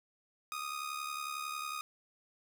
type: tone with amplitude modulation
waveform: sawtooth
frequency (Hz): 1242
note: D#6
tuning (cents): -3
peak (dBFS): -31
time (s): 0.52-1.81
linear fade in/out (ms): 0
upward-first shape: sine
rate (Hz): 71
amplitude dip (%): 65
effects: none